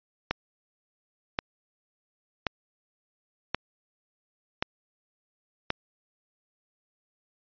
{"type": "click train", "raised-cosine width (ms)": 0.3, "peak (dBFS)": -9, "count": 6, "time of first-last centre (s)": [0.31, 5.704], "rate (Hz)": 0.927, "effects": ["resampled to 11025 Hz"]}